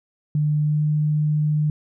sine tone with pitch glide, 150 to 151.22 Hz, D3 to D#3, +37 to -49 cents, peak -17 dBFS, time 0.35-1.7 s, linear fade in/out 2 ms, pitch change +14 cents, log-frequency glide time 0.63-0.84 s, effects none

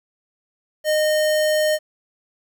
square tone, 614 Hz, D#5, 23 cents flat, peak -17 dBFS, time 0.84-1.79 s, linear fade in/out 50 ms, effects 9-bit

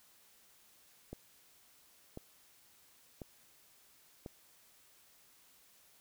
click train, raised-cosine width 2 ms, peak -30 dBFS, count 4, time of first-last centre 1.13-4.262 s, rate 0.958 Hz, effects white hiss -65 dBFS RMS until 6 s

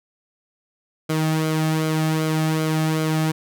sawtooth tone with flanger, 157.5 Hz, D#3, 21 cents sharp, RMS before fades -21 dBFS, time 1.09-3.32 s, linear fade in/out 10 ms, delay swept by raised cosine 1.1 to 2.06 ms, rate 2.6 Hz, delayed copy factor -0.55, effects none

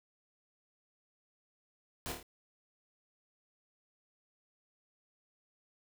pink noise with echo, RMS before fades -40 dBFS, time 2.06-2.12 s, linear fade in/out 0 ms, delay 27 ms, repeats 4, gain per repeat -4 dB, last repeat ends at 2.228 s, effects none

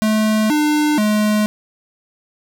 square tone with pitch steps, 216 / 300.1 / 211.7 Hz, A3 / D4 / G#3, -32 / +38 / +33 cents, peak -14 dBFS, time 0.02-1.46 s, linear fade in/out 0 ms, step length 480 ms, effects none

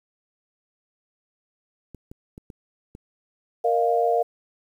clicks, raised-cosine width 3 ms, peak -27 dBFS, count 5, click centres 1.947 / 2.115 / 2.379 / 2.502 / 2.951 s
sine chord, Bb suspended fourth, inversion none, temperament equal with one note detuned, 466.2 / 611.9 / 698.5 Hz, Bb4 / Eb5 / F5, 0 / -29 / 0 cents, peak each -22 / -26 / -21 dBFS, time 3.64-4.23 s, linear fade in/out 10 ms
effects 9-bit

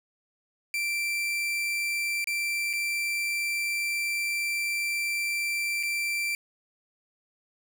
40% pulse tone with dropouts, 2349 Hz, D7, in tune, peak -26 dBFS, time 0.74-6.35 s, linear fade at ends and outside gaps 1 ms, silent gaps 2.243-2.272 / 2.731-2.735 / 5.829-5.833 s, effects none

